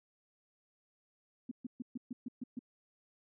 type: tone bursts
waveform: sine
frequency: 246.9 Hz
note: B3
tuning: in tune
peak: -37 dBFS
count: 8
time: 1.49-2.592 s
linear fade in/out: 5 ms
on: 24 ms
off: 130 ms
effects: none